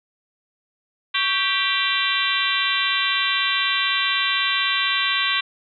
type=harmonic tone with a mistuned harmonic; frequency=392 Hz; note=G4; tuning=in tune; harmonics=3 / 4 / 5 / 6 / 7 / 8 / 9 / 10; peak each=-27 / -27 / -27 / -27 / -27 / -27 / -27 / -27 dBFS; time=1.14-5.41 s; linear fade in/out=10 ms; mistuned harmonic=3; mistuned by=-81 cents; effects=none